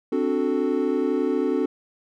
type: chord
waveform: triangle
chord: D dominant seventh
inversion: third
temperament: equal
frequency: 261.6 / 293.7 / 370 / 440 Hz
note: C4 / D4 / F#4 / A4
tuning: 0 / 0 / 0 / 0 cents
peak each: -24 dBFS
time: 0.12-1.66 s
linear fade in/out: 5 ms
effects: none